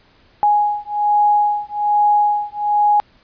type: beating tone pair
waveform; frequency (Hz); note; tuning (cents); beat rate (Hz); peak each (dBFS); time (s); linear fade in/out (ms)
sine; 830.6 / 831.8; G#5 / G#5; 0 / +2; 1.2; -16; 0.43-3; 0
effects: pink hiss -53 dBFS RMS until 3.23 s + resampled to 11025 Hz